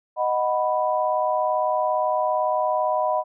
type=chord; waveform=sine; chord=B major; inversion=first; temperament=equal; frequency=622.3 / 740 / 987.8 Hz; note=D#5 / F#5 / B5; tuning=0 / 0 / 0 cents; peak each=-23 / -25 / -24 dBFS; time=0.16-3.24 s; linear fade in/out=50 ms; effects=none